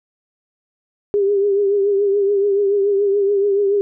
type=tone with vibrato; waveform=sine; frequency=401.3 Hz; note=G4; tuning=41 cents sharp; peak=-13 dBFS; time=1.14-3.81 s; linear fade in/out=0 ms; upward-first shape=triangle; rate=7 Hz; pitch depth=60 cents each way; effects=none